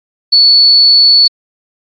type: tone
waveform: sine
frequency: 4435 Hz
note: C#8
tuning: in tune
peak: -3 dBFS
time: 0.32-1.28 s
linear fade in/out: 10 ms
effects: AAC 64 kbps